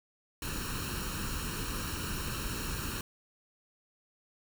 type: noise with comb filter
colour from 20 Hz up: pink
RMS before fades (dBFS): -36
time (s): 0.42-3.01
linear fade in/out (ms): 2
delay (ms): 0.72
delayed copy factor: +0.75
effects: none